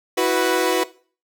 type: chord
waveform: sawtooth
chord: E suspended second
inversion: none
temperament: equal with one note detuned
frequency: 327 / 370 / 493.9 Hz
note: E4 / F#4 / B4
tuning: -14 / 0 / 0 cents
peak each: -20 / -16 / -17 dBFS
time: 0.17-0.84 s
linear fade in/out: 10 ms
effects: noise-tail reverb RT60 0.4 s tail -18 dB re dry